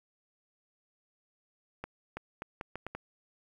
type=accelerating click train; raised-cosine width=0.5 ms; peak=-23 dBFS; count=7; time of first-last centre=1.84-2.95 s; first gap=330 ms; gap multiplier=0.76; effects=9-bit